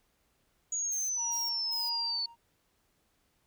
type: exponential sweep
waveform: sine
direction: down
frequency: 6800 to 4435 Hz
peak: -30 dBFS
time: 0.72-2.26 s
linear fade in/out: 5 ms
type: noise bursts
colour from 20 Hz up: violet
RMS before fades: -45 dBFS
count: 3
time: 0.91-1.9 s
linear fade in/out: 20 ms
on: 190 ms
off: 210 ms
type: tone with tremolo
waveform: triangle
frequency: 932.3 Hz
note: A#5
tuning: in tune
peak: -36 dBFS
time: 1.16-2.36 s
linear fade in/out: 50 ms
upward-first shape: triangle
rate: 1.6 Hz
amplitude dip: 90%
effects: pink hiss -73 dBFS RMS until 3.46 s